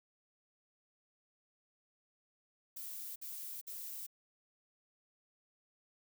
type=noise bursts; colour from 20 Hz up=violet; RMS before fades=-45 dBFS; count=3; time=2.76-4.068 s; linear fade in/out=10 ms; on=400 ms; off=54 ms; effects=none